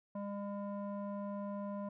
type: tone with low-pass filter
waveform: square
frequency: 201.9 Hz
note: G#3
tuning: 49 cents flat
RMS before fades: -41 dBFS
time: 0.15-1.89 s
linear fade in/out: 5 ms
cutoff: 830 Hz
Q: 8.2
effects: none